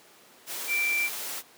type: tone in noise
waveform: sine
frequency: 2349 Hz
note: D7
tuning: in tune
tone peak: -24 dBFS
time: 0.67-1.1 s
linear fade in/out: 50 ms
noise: white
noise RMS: -35 dBFS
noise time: 0.46-1.43 s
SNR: +8 dB
effects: pink hiss -54 dBFS RMS until 1.57 s + high-pass 300 Hz 12 dB/octave